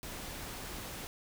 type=noise; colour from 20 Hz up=pink; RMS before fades=-43 dBFS; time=0.03-1.07 s; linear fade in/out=0 ms; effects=none